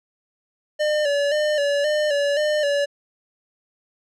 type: tone with vibrato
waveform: square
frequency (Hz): 587.3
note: D5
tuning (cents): 0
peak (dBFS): -19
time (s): 0.79-2.86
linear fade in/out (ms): 20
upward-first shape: square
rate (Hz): 1.9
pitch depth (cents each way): 48
effects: low-pass 6000 Hz 12 dB/octave